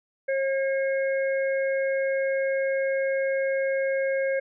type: harmonic tone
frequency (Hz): 540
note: C#5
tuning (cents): -45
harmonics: 1 / 3 / 4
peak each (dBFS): -23 / -33 / -35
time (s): 0.28-4.4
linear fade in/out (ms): 10
effects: none